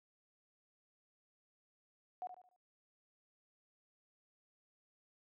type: tone with echo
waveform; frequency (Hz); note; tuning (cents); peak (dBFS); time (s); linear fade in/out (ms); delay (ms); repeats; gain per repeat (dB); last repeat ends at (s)
sine; 730; F#5; -24; -39; 2.22-2.27; 0; 73; 4; -9; 2.562
effects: high-pass 400 Hz 12 dB/octave